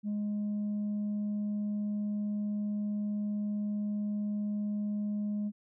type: tone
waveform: sine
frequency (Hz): 207.7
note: G#3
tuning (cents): 0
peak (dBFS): -28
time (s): 0.03-5.52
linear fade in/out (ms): 50
effects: tanh soft clip ceiling -29 dBFS